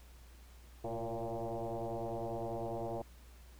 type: tone with frequency modulation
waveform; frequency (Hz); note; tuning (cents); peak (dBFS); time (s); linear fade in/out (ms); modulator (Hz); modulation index
sine; 110; A2; 0; -36; 0.84-3.02; 5; 115; 6.2
effects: added 60 Hz sine -54 dBFS peak until 3.59 s + pink hiss -63 dBFS RMS until 3.59 s